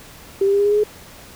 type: tone with pitch steps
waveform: sine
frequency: 392 / 396.8 / 401.6 / 406.5 / 411.5 / 416.5 / 421.6 Hz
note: G4 / G4 / G4 / G#4 / G#4 / G#4 / G#4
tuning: 0 / +21 / +42 / -37 / -16 / +5 / +26 cents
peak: -13 dBFS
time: 0.41-0.837 s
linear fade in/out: 5 ms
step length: 61 ms
effects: pink hiss -42 dBFS RMS until 1.35 s